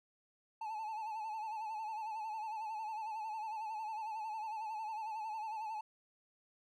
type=tone with vibrato; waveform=triangle; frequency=870 Hz; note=A5; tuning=20 cents flat; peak=-37 dBFS; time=0.61-5.81 s; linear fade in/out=5 ms; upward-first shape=sine; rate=11 Hz; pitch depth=63 cents each way; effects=none